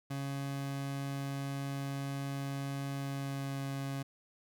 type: tone with pitch glide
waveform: 30% pulse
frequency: 138.59 to 137.32 Hz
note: C#3 to C#3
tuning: 0 to -16 cents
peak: -33 dBFS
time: 0.1-4.03 s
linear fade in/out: 10 ms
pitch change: -16 cents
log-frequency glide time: 3.01-3.6 s
effects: none